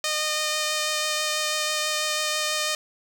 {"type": "tone with vibrato", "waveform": "5% pulse", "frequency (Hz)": 612, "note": "D#5", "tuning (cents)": -29, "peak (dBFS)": -12, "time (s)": [0.04, 2.75], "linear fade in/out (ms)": 2, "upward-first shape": "sine", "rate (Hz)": 6.1, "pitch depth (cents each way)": 9, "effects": []}